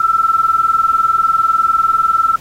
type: tone pair together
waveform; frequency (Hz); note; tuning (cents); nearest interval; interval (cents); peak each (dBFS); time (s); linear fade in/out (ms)
sine; 1321 / 1341; E6 / E6; +3 / +29; unison; 26; -13; 0-2.36; 5
effects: pink hiss -40 dBFS RMS until 2.4 s + AAC 48 kbps